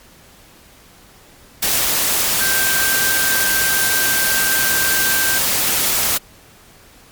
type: tone in noise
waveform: sine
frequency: 1568 Hz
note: G6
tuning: in tune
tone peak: -19 dBFS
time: 2.4-5.39 s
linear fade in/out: 10 ms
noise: white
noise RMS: -17 dBFS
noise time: 1.62-6.18 s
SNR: -5 dB
effects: pink hiss -46 dBFS RMS until 7.11 s + MP3 96 kbps